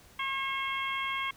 harmonic tone, 541 Hz, C#5, 42 cents flat, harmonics 2 / 3 / 4 / 5 / 6, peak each -34 / -42 / -34 / -42 / -39 dBFS, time 0.19-1.31 s, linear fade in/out 5 ms, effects pink hiss -57 dBFS RMS until 1.36 s

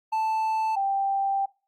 triangle / sine tone pair in turn, 880 / 786.1 Hz, A5 / G5, 0 / +5 cents, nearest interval major second, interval 195 cents, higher first, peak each -21 / -22 dBFS, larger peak first, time 0.12-0.76 / 0.76-1.46 s, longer second, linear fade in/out 10 ms, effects noise-tail reverb RT60 0.3 s tail -20 dB re dry + Opus 48 kbps

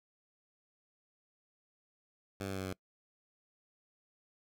10% pulse tone with pitch steps, 98 / 96.82 / 95.65 / 94.5 / 93.36 Hz, G2 / G2 / G2 / F#2 / F#2, 0 / -21 / -42 / +37 / +16 cents, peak -29 dBFS, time 2.4-2.73 s, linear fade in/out 5 ms, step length 66 ms, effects noise-tail reverb RT60 0.1 s tail -23 dB re dry

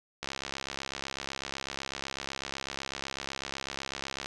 click train, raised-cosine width 0.2 ms, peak -17 dBFS, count 275, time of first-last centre 0.23-4.259 s, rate 68 Hz, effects resampled to 22050 Hz

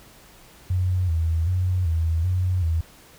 sine tone with vibrato, 86.4 Hz, F2, 18 cents flat, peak -19 dBFS, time 0.7-2.81 s, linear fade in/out 5 ms, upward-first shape square, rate 1.3 Hz, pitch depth 98 cents each way, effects pink hiss -50 dBFS RMS until 3.18 s

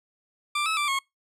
20% pulse tone with pitch steps, 1181 / 1296 / 1174 / 1090 Hz, D6 / E6 / D6 / C#6, +9 / -30 / -1 / -29 cents, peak -19 dBFS, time 0.55-0.99 s, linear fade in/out 5 ms, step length 110 ms, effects noise-tail reverb RT60 0.2 s tail -26 dB re dry + low-pass 10000 Hz 12 dB/octave

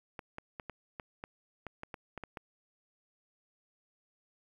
clicks, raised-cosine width 0.5 ms, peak -26 dBFS, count 12, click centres 0.192 / 0.384 / 0.598 / 0.697 / 0.998 / 1.239 / 1.667 / 1.834 / 1.942 / 2.177 / 2.237 / 2.372 s, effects 10-bit

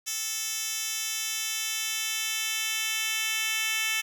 10% pulse tone with high-pass filter sweep, 440 Hz, A4, in tune, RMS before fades -30 dBFS, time 0.06-4.02 s, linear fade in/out 20 ms, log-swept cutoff 4800 to 2700 Hz, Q 1.5, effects none

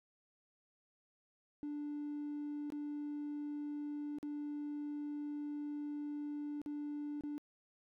triangle tone with dropouts, 293.7 Hz, D4, in tune, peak -36 dBFS, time 1.63-7.38 s, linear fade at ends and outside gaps 0 ms, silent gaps 2.702-2.722 / 4.185-4.229 / 6.616-6.661 / 7.209-7.236 s, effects tanh soft clip ceiling -35 dBFS

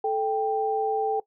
sine tone pair together, 436.9 / 787 Hz, A4 / G5, -12 / +7 cents, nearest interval minor seventh, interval 1019 cents, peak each -25 dBFS, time 0.04-1.2 s, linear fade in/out 5 ms, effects noise-tail reverb RT60 0.1 s tail -19 dB re dry

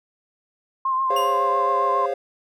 sine tone with vibrato, 1054 Hz, C6, 12 cents sharp, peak -19 dBFS, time 0.85-2.06 s, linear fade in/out 5 ms, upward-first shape triangle, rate 7.3 Hz, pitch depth 37 cents each way
triangle chord, Db major seventh, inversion second, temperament equal with one note detuned, 405.1 / 523.3 / 554.4 / 698.5 Hz, Ab4 / C5 / Db5 / F5, -43 / 0 / 0 / 0 cents, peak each -26 dBFS, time 1.1-2.14 s, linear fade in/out 5 ms
40% pulse tone with exponential decay, 2837 Hz, F7, 27 cents sharp, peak -25 dBFS, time 1.16-1.59 s, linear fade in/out 5 ms, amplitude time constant 92 ms
effects none

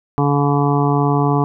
harmonic tone, 143.1 Hz, D3, 45 cents flat, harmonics 1 / 2 / 3 / 5 / 6 / 7 / 8, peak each -16 / -19 / -21 / -23 / -24 / -24 / -25 dBFS, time 0.18-1.44 s, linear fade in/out 0 ms, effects none

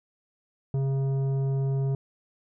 sine tone with tanh clipping, 135.8 Hz, C#3, 35 cents flat, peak -25 dBFS, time 0.74-1.95 s, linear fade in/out 2 ms, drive 10 dB, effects none

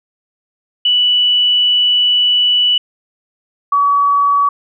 sine tone pair in turn, 2960 / 1136 Hz, F#7 / C#6, 0 / +42 cents, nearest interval octave + perfect fourth, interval 1658 cents, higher first, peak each -9 / -9 dBFS, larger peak neither, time 0.85-2.78 / 3.72-4.49 s, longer first, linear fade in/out 5 ms, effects none

